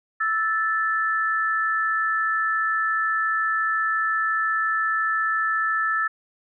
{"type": "tone pair together", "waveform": "sine", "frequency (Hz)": [1318.5, 1752.8], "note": ["E6", "A6"], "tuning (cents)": [0, -7], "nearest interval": "perfect fourth", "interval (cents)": 493, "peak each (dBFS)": -23, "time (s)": [0.2, 6.08], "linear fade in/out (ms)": 10, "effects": []}